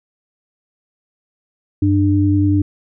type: tone pair together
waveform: sine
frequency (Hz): 95.98 / 298.1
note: G2 / D4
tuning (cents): -36 / +26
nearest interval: octave + minor sixth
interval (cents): 1962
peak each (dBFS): -14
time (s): 1.82-2.62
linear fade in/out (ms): 5
effects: none